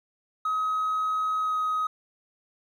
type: tone with pitch glide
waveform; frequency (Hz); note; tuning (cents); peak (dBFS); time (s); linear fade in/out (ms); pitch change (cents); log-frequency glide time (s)
triangle; 1269 to 1260.2; D#6 to D#6; +34 to +22; -21; 0.45-1.87; 5; -12; 1.4-1.55
effects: tanh soft clip ceiling -20 dBFS